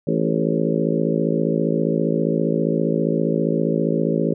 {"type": "harmonic tone with a mistuned harmonic", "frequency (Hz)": 55, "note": "A1", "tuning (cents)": 0, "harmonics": [3, 4, 5, 6, 7, 8, 9, 10], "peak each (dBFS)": [-23, -24, -25, -26, -26, -27, -28, -28], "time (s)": [0.07, 4.34], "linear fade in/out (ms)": 5, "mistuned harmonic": 8, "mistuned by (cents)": -29, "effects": []}